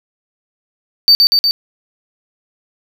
triangle tone with echo, 4593 Hz, D8, 39 cents flat, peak -3 dBFS, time 1.08-1.15 s, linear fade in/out 0 ms, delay 120 ms, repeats 3, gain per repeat -2 dB, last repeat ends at 1.51 s, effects none

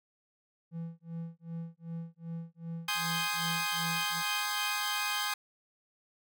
triangle tone with tremolo, 166.3 Hz, E3, 16 cents sharp, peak -33 dBFS, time 0.71-4.23 s, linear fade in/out 50 ms, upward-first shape sine, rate 2.6 Hz, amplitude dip 100%
15% pulse chord, Ab major seventh, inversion none, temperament equal, 830.6 / 1046.5 / 1244.5 / 1568 Hz, Ab5 / C6 / Eb6 / G6, 0 / 0 / 0 / 0 cents, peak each -30 dBFS, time 2.88-5.34 s, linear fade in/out 5 ms
effects none

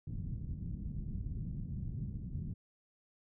white low-pass noise, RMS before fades -40 dBFS, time 0.07-2.54 s, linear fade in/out 5 ms, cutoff 170 Hz, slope 24 dB/octave, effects none

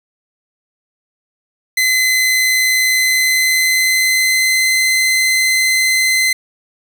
sawtooth tone with pitch glide, 2040 to 2055 Hz, C7 to C7, -44 to -32 cents, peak -8 dBFS, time 1.77-6.33 s, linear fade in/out 5 ms, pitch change +12 cents, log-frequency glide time 2.91-4.75 s, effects none

